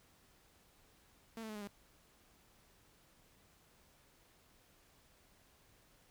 sawtooth tone with pitch steps, 226.3 / 220 / 213.8 / 207.9 / 202.1 Hz, A3 / A3 / A3 / G#3 / G#3, +49 / 0 / -49 / +2 / -47 cents, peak -40 dBFS, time 1.37-1.675 s, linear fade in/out 2 ms, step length 61 ms, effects pink hiss -68 dBFS RMS until 6.1 s

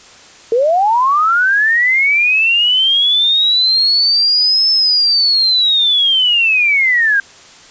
sine linear two-way sweep, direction up then down, 440 to 5274 to 1577 Hz, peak -9 dBFS, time 0.52-7.2 s, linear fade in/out 2 ms, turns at 4.7 s, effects white hiss -40 dBFS RMS until 7.7 s + resampled to 16000 Hz

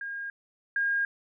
sine tone pair in turn, 1620 / 1620 Hz, G#6 / G#6, -43 / -43 cents, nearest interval unison, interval 0 cents, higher neither, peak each -33 / -24 dBFS, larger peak second, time 0.01-0.3 / 0.76-1.05 s, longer neither, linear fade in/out 2 ms, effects none

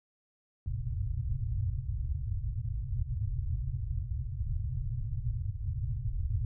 white low-pass noise, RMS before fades -33 dBFS, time 0.66-6.45 s, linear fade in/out 2 ms, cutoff 130 Hz, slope 96 dB/octave, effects none

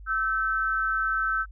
sine tone pair together, 1317.1 / 1535 Hz, E6 / G6, -2 / -37 cents, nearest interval minor third, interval 265 cents, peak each -26 dBFS, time 0.06-1.46 s, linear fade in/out 50 ms, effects added 50 Hz sine -41 dBFS peak until 1.51 s

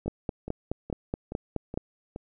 two click trains, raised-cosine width 2 ms, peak -22 / -15 dBFS, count 6 / 9, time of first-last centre 0.06-2.161 / 0.08-1.775 s, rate 2.38 / 4.72 Hz, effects none

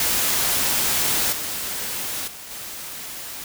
white noise with level steps, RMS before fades -21 / -28 / -38 / -34 dBFS, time 0-3.44 s, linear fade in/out 2 ms, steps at 1.32 / 2.27 / 2.5 s, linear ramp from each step 10 ms, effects none

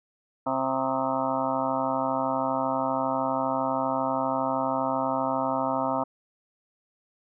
harmonic tone with a mistuned harmonic, 132.6 Hz, C3, 23 cents sharp, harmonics 1 / 2 / 4 / 5 / 6 / 7 / 8 / 9 / 10, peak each -42 / -31 / -33 / -30 / -33 / -30 / -35 / -37 / -35 dBFS, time 0.46-6.04 s, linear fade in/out 10 ms, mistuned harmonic 10, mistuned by -60 cents, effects none

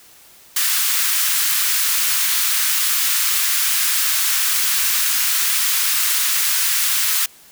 white high-pass noise, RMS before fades -18 dBFS, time 0.56-7.26 s, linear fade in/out 5 ms, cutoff 1200 Hz, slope 24 dB/octave, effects white hiss -47 dBFS RMS until 7.51 s

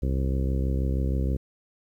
harmonic tone, 66.3 Hz, C2, 23 cents sharp, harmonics 1 / 2 / 3 / 4 / 5 / 6 / 7 / 8, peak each -24 / -30 / -34 / -36 / -38 / -40 / -41 / -42 dBFS, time 0.02-1.37 s, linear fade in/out 10 ms, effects 10-bit

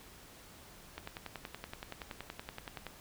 click train, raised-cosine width 0.3 ms, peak -25 dBFS, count 21, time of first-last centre 0.98-2.867 s, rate 10.6 Hz, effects pink hiss -55 dBFS RMS until 3 s

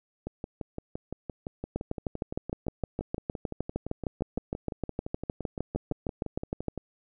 two click trains, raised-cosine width 2 ms, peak -16 / -21 dBFS, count 33 / 39, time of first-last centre 1.76-6.683 / 0.27-6.777 s, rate 6.5 / 5.84 Hz, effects none

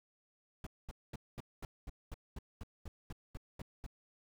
brown noise bursts, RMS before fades -43 dBFS, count 14, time 0.64-3.864 s, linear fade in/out 2 ms, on 26 ms, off 220 ms, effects none

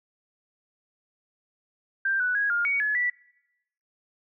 sine tone with pitch steps, 1579 / 1484 / 1653 / 1412 / 2244 / 1703 / 1961 Hz, G6 / F#6 / G#6 / F6 / C#7 / G#6 / B6, +12 / +5 / -9 / +19 / +21 / +43 / -13 cents, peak -22 dBFS, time 2.05-3.1 s, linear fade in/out 5 ms, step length 150 ms, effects noise-tail reverb RT60 0.9 s tail -23 dB re dry

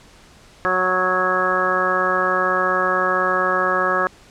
harmonic tone with a mistuned harmonic, 184.3 Hz, F#3, 7 cents flat, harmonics 1 / 2 / 3 / 4 / 5 / 6 / 7 / 8 / 9, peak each -33 / -26 / -24 / -28 / -32 / -23 / -22 / -33 / -22 dBFS, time 0.65-4.07 s, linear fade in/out 0 ms, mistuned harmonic 8, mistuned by -18 cents, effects pink hiss -48 dBFS RMS until 4.3 s + low-pass 8000 Hz 12 dB/octave

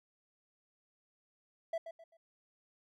triangle tone with echo, 661 Hz, E5, 5 cents sharp, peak -31 dBFS, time 1.73-1.78 s, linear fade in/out 5 ms, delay 130 ms, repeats 3, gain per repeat -10 dB, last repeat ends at 2.17 s, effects none

